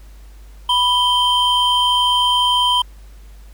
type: tone pair together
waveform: triangle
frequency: 987.8 / 3133 Hz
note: B5 / G7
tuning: 0 / -2 cents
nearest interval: octave + minor sixth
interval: 1998 cents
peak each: -14 dBFS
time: 0.69-2.82 s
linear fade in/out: 5 ms
effects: added 50 Hz sine -37 dBFS peak until 3.53 s + pink hiss -52 dBFS RMS until 3.53 s